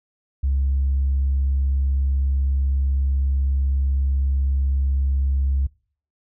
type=tone; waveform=sine; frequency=68 Hz; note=C#2; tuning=33 cents flat; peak=-16 dBFS; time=0.43-5.67 s; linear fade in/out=10 ms; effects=noise-tail reverb RT60 0.5 s tail -25 dB re dry + tanh soft clip ceiling -14 dBFS